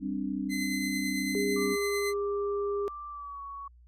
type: chord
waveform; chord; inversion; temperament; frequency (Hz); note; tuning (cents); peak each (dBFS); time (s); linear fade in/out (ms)
sine; G suspended fourth; none; equal; 196 / 261.6 / 293.7; G3 / C4 / D4; 0 / 0 / 0; -34; 0-1.77; 50
type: tone with tremolo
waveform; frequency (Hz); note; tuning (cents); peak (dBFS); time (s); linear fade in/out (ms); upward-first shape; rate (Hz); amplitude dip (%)
sawtooth; 2050; C7; -36; -28; 0.49-2.14; 50; triangle; 9; 35
type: tone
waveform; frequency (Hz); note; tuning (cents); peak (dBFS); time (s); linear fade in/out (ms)
sine; 405.4; G#4; -42; -28; 1.35-2.88; 0
type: tone with pitch glide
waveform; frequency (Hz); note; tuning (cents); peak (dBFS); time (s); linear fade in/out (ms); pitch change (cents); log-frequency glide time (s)
sine; 1174.7 to 1118.4; D6 to C#6; 0 to +15; -38; 1.56-3.68; 5; -85; 3.09-3.41
effects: added 60 Hz sine -53 dBFS peak until 3.87 s + resampled to 32000 Hz